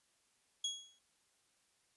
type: tone with exponential decay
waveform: 30% pulse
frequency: 3322 Hz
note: G#7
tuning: in tune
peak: -30 dBFS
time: 0.64-0.99 s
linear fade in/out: 5 ms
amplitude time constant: 76 ms
effects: white hiss -75 dBFS RMS until 1.96 s + resampled to 24000 Hz